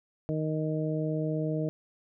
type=harmonic tone; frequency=155.6 Hz; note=D#3; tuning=in tune; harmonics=1 / 2 / 3 / 4; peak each=-30 / -33 / -35 / -36 dBFS; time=0.29-1.69 s; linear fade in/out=0 ms; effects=none